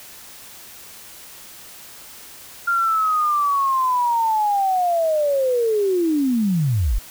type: linear sweep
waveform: sine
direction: down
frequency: 1400 to 35.93 Hz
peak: -16 dBFS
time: 2.67-6.99 s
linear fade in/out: 10 ms
effects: white hiss -41 dBFS RMS until 7.1 s